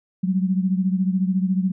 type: beating tone pair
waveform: sine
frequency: 185 / 199 Hz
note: F#3 / G3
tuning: 0 / +26 cents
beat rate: 14 Hz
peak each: -19 / -24 dBFS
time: 0.23-1.72 s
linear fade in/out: 10 ms
effects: none